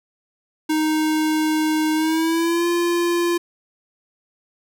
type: tone with pitch glide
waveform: square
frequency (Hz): 311.1 to 345.2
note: D#4 to F4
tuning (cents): 0 to -20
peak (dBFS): -18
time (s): 0.69-3.38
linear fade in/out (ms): 10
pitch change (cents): +180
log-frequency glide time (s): 1.94-2.67
effects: none